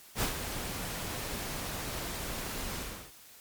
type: noise with ADSR envelope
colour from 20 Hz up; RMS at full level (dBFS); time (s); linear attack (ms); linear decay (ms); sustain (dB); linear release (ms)
pink; -29; 0.15-3.13; 65; 110; -8; 370
effects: white hiss -54 dBFS RMS until 3.4 s + MP3 96 kbps